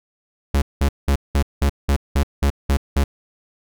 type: tone bursts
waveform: 45% pulse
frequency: 70.2 Hz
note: C#2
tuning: 22 cents sharp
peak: -14 dBFS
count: 10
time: 0.54-3.04 s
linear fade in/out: 5 ms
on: 79 ms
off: 190 ms
effects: none